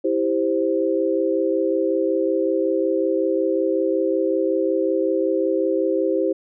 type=chord; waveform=sine; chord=C major; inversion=first; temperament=just; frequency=327 / 392.4 / 523.3 Hz; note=E4 / G4 / C5; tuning=-14 / +2 / 0 cents; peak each=-22 dBFS; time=0.04-6.33 s; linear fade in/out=10 ms; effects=none